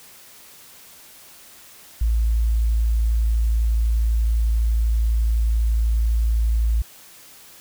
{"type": "tone", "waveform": "sine", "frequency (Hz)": 56, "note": "A1", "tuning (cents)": 31, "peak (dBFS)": -16, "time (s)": [2.01, 6.82], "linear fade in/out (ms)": 5, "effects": ["white hiss -46 dBFS RMS until 7.6 s"]}